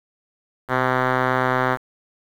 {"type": "tone with low-pass filter", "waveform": "5% pulse", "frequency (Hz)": 128.3, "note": "C3", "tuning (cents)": -34, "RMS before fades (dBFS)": -20, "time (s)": [0.68, 1.78], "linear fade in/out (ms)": 50, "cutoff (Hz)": 1800, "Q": 1.4, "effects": ["7-bit"]}